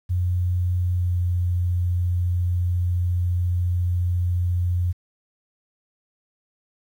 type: tone with pitch glide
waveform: sine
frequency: 89.5 to 88.57 Hz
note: F2 to F2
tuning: +43 to +25 cents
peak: -19 dBFS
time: 0.09-4.93 s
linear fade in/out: 20 ms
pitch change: -18 cents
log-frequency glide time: 0.93-1.17 s
effects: 9-bit